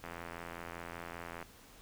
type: click train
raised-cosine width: 0.5 ms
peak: -28 dBFS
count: 119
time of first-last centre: 0.04-1.427 s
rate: 85.1 Hz
effects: pink hiss -58 dBFS RMS until 1.81 s